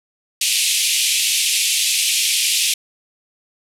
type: band-pass noise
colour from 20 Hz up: pink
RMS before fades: -18 dBFS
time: 0.41-2.74 s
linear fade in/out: 5 ms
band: 2400 to 12000 Hz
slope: 48 dB/octave
effects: none